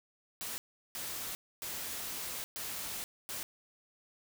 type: noise bursts at uneven times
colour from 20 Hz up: white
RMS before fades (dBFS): -40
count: 5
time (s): 0.41-0.58 / 0.95-1.35 / 1.62-2.44 / 2.56-3.04 / 3.29-3.43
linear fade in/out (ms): 0
effects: none